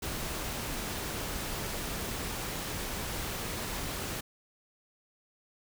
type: noise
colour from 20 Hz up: pink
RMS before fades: -36 dBFS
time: 0.02-4.21 s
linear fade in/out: 10 ms
effects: none